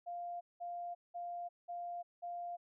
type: tone bursts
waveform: sine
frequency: 698.5 Hz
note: F5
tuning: in tune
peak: -40 dBFS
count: 5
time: 0.06-2.57 s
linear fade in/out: 20 ms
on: 350 ms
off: 190 ms
effects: none